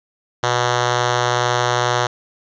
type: tone with notch filter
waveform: 5% pulse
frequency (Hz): 122.2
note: B2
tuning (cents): -18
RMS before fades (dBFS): -18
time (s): 0.43-2.07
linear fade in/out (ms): 5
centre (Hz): 250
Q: 1.2
effects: resampled to 16000 Hz + 7-bit